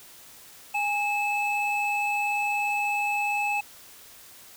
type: tone pair together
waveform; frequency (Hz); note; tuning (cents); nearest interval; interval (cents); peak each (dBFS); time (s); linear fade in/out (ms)
triangle; 822 / 2603; G#5 / E7; -18 / -22; octave + minor sixth; 1996; -25; 0.74-3.61; 10
effects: white hiss -49 dBFS RMS until 4.56 s